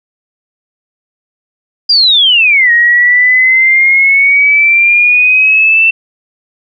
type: exponential two-way sweep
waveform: sine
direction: down then up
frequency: 4900 to 1875 to 2682 Hz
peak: -4 dBFS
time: 1.89-5.91 s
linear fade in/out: 10 ms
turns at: 2.71 s
effects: none